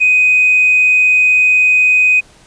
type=tone with tanh clipping; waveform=triangle; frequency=2502 Hz; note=D#7; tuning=9 cents sharp; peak=-7 dBFS; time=0-2.21 s; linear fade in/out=20 ms; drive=4 dB; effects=pink hiss -45 dBFS RMS until 2.46 s + resampled to 22050 Hz